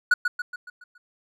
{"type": "tone with echo", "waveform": "triangle", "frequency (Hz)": 1462, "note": "F#6", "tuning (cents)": -21, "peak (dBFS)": -12, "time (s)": [0.11, 0.14], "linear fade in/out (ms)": 5, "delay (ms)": 140, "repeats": 6, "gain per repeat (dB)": -6, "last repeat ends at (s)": 0.98, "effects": []}